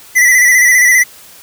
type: tone with vibrato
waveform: square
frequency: 1984 Hz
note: B6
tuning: 7 cents sharp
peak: -6 dBFS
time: 0.15-1.04 s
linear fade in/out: 20 ms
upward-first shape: square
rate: 15 Hz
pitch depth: 38 cents each way
effects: white hiss -38 dBFS RMS until 1.42 s